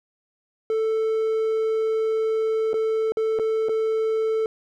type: tone with dropouts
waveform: triangle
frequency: 441.7 Hz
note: A4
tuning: 7 cents sharp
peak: -18 dBFS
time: 0.7-4.46 s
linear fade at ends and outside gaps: 1 ms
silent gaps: 2.732-2.741 / 3.121-3.171 / 3.389-3.396 / 3.686-3.693 s
effects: none